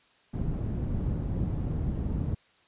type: low-pass noise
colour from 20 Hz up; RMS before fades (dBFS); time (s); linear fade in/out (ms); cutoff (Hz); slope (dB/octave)
white; -30; 0.33-2.35; 10; 140; 12
effects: white hiss -63 dBFS RMS until 2.67 s + resampled to 8000 Hz